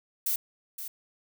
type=noise with echo; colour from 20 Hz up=violet; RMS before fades=-28 dBFS; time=0.26-0.36 s; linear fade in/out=5 ms; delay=520 ms; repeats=1; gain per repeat=-10 dB; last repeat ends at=0.88 s; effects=none